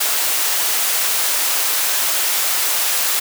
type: high-pass noise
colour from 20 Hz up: white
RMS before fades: -18 dBFS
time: 0-3.2 s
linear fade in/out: 10 ms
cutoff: 530 Hz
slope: 12 dB/octave
effects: none